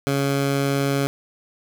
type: tone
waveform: 15% pulse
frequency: 139.1 Hz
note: C#3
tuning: 6 cents sharp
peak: -13 dBFS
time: 0.07-1.07 s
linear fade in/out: 0 ms
effects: none